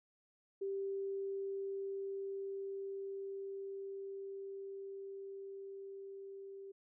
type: tone with level ramp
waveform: sine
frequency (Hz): 392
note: G4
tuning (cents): 0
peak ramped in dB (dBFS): -36 to -47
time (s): 0.61-6.72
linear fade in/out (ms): 10
effects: none